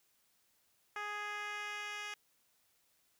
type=tone with band-pass filter sweep; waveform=10% pulse; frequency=415.5 Hz; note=G#4; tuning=1 cent sharp; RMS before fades=-42 dBFS; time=0.96-2.14 s; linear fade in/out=2 ms; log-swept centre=1400 to 3200 Hz; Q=0.95; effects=white hiss -74 dBFS RMS until 3.19 s